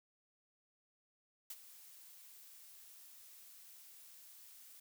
blue noise with ADSR envelope, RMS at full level -45 dBFS, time 1.5-4.8 s, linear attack 4 ms, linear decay 48 ms, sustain -13 dB, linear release 6 ms, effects none

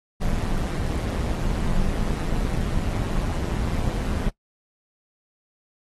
brown noise with amplitude modulation, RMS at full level -21 dBFS, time 0.2-4.3 s, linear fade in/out 20 ms, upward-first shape sine, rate 169 Hz, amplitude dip 70%, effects noise-tail reverb RT60 0.1 s tail -20 dB re dry + AAC 32 kbps

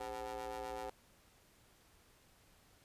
25% pulse ring-modulated tone, 116.54 Hz, A#2, in tune, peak -35 dBFS, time 0-0.9 s, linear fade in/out 5 ms, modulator 637 Hz, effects pink hiss -67 dBFS RMS until 2.84 s + resampled to 32000 Hz

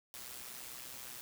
white noise with amplitude modulation, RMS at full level -45 dBFS, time 0.14-1.21 s, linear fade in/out 0 ms, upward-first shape sine, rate 125 Hz, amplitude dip 60%, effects none

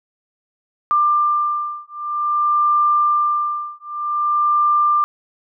sine beating tone pair, 1190 / 1190.52 Hz, D6 / D6, +22 / +23 cents, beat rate 0.52 Hz, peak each -18 dBFS, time 0.91-5.04 s, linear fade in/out 0 ms, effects none

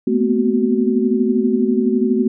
sine tone cluster, 218.1 / 239.1 / 251.3 / 374.9 Hz, A3 / A#3 / B3 / F#4, -15 / +44 / +30 / +23 cents, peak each -19 dBFS, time 0.07-2.28 s, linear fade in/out 5 ms, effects none

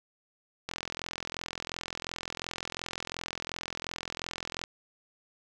click train, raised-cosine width 0.2 ms, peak -17 dBFS, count 170, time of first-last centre 0.69-4.639 s, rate 42.8 Hz, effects none

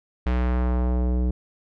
square tone with low-pass filter sweep, 61.74 Hz, B1, in tune, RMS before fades -22 dBFS, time 0.26-1.31 s, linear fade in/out 5 ms, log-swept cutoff 2700 to 360 Hz, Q 0.93, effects none

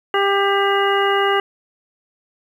harmonic tone with a mistuned harmonic, 397.1 Hz, G4, 22 cents sharp, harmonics 1 / 2 / 3 / 4 / 5 / 7, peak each -18 / -21 / -21 / -24 / -25 / -25 dBFS, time 0.14-1.4 s, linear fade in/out 2 ms, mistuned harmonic 7, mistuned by +51 cents, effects 8-bit

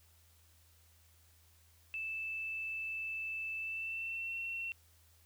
sine tone with pitch glide, 2637 to 2713 Hz, E7 to E7, 0 to +49 cents, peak -37 dBFS, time 1.94-4.72 s, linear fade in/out 0 ms, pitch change +49 cents, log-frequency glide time 3.58-4.38 s, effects added 82 Hz sine -65 dBFS peak until 5.25 s + white hiss -68 dBFS RMS until 5.25 s

